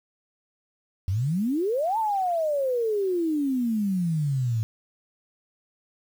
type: exponential two-way sweep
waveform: sine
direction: up then down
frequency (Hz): 87.2 to 912 to 107.8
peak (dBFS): -22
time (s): 1.08-4.63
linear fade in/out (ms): 0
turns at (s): 1.98
effects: 8-bit